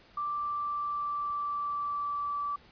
sine tone with pitch glide, 1174.7 to 1157.9 Hz, D6 to D6, 0 to -25 cents, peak -30 dBFS, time 0.17-2.56 s, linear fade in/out 5 ms, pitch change -25 cents, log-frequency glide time 0.34-2.39 s, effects pink hiss -58 dBFS RMS until 2.71 s + resampled to 11025 Hz

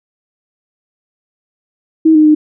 sine tone with pitch steps, 319 / 307.7 / 304.9 Hz, D#4 / D#4 / D#4, +43 / -19 / -35 cents, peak -4 dBFS, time 2.05-2.35 s, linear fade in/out 10 ms, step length 100 ms, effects none

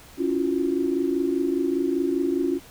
sine tone cluster, 278.6 / 334.8 / 359.8 Hz, C#4 / E4 / F#4, +9 / +27 / -48 cents, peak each -25 / -26 / -25 dBFS, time 0.17-2.6 s, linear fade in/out 50 ms, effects pink hiss -48 dBFS RMS until 2.7 s

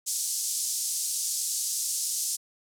pink band-pass noise, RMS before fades -30 dBFS, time 0.06-2.37 s, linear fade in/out 20 ms, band 5600 to 11000 Hz, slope 24 dB/octave, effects none

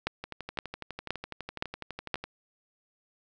two click trains, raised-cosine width 0.3 ms, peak -12 / -21 dBFS, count 5 / 25, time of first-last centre 0.07-2.143 / 0.24-2.24 s, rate 1.93 / 12 Hz, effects none

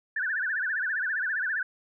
sine tone with vibrato, 1623 Hz, G#6, 40 cents flat, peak -26 dBFS, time 0.16-1.63 s, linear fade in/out 5 ms, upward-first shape sine, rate 15 Hz, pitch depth 180 cents each way, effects none

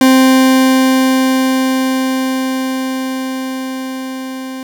40% pulse tone with level ramp, 261.6 Hz, C4, in tune, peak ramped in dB -4 to -22 dBFS, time 0.01-4.63 s, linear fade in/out 2 ms, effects none

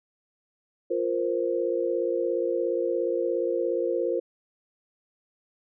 sine chord, F suspended fourth, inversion none, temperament equal, 349.2 / 466.2 / 523.3 Hz, F4 / Bb4 / C5, 0 / 0 / 0 cents, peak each -28 dBFS, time 0.9-4.2 s, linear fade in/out 10 ms, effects none

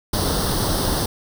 pink noise with comb filter, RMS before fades -21 dBFS, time 0.13-1.06 s, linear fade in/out 5 ms, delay 0.21 ms, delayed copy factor +0.8, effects none

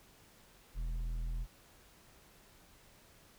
sine tone with tanh clipping, 41.21 Hz, E1, in tune, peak -36 dBFS, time 0.74-1.47 s, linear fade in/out 50 ms, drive 8 dB, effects pink hiss -62 dBFS RMS until 3.38 s

